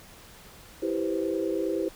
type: chord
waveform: sine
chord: C major seventh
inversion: first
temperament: equal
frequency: 329.6 / 392 / 493.9 / 523.3 Hz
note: E4 / G4 / B4 / C5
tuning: 0 / 0 / 0 / 0 cents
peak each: -29 / -30 / -35 / -33 dBFS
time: 0.82-1.89 s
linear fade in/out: 10 ms
effects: pink hiss -50 dBFS RMS until 1.95 s